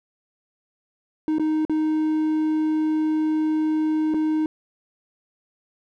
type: tone with dropouts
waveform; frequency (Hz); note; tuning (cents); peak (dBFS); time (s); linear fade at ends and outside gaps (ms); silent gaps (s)
triangle; 311.1; D#4; 0; -17; 1.28-4.46; 1; 1.384-1.396 / 1.651-1.696 / 4.139-4.144
effects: none